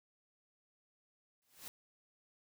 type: noise with exponential growth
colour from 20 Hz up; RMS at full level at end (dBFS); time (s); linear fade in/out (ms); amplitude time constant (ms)
white; -45; 1.42-1.68; 0; 56
effects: none